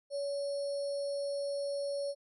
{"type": "tone with sample-and-hold", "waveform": "sine", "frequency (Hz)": 564, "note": "C#5", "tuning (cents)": 30, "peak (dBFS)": -32, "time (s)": [0.1, 2.15], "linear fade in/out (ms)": 50, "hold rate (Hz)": 4900, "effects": ["MP3 48 kbps"]}